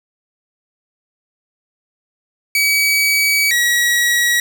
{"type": "tone pair in turn", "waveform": "sawtooth", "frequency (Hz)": [2278, 1915.6], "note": ["C#7", "A#6"], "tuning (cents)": [47, 47], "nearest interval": "minor third", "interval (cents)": 300, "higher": "first", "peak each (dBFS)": -9, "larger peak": "neither", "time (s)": [[2.55, 3.51], [3.51, 4.4]], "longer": "first", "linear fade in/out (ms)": 2, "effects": []}